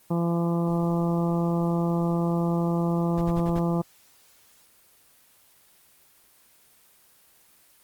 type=harmonic tone; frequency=170 Hz; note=F3; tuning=46 cents flat; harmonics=1 / 2 / 3 / 4 / 5 / 6 / 7; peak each=-23 / -29 / -33 / -35 / -37 / -39 / -40 dBFS; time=0.1-3.82 s; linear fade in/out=10 ms
type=noise bursts; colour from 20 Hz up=brown; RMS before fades=-32 dBFS; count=5; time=3.17-3.597 s; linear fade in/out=10 ms; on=47 ms; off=48 ms
effects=white hiss -58 dBFS RMS until 7.83 s + Opus 24 kbps